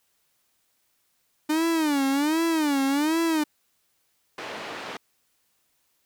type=tone with vibrato; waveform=45% pulse; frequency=299.9 Hz; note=D4; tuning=36 cents sharp; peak=-21 dBFS; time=1.49-3.44 s; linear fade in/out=10 ms; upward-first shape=sine; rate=1.3 Hz; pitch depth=180 cents each way
type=band-pass noise; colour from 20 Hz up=pink; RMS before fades=-36 dBFS; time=4.38-4.97 s; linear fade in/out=2 ms; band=360 to 3300 Hz; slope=12 dB/octave
effects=white hiss -70 dBFS RMS until 6.05 s